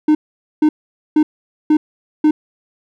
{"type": "tone bursts", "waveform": "triangle", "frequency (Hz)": 305.3, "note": "D#4", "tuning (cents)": -33, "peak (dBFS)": -6, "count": 5, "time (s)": [0.08, 2.31], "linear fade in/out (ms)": 5, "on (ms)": 70, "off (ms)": 470, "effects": []}